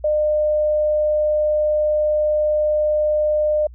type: tone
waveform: sine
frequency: 605 Hz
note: D#5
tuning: 49 cents flat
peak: -15 dBFS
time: 0.04-3.67 s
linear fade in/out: 5 ms
effects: added 60 Hz sine -37 dBFS peak until 3.74 s